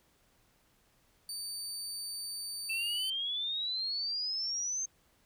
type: tone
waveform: 25% pulse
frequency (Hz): 4594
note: D8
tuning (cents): -39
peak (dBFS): -33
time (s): 1.29-3.1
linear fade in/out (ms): 2
type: exponential sweep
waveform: sine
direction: up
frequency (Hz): 2637 to 6370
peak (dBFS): -32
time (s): 2.69-4.86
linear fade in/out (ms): 10
effects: pink hiss -69 dBFS RMS until 5.25 s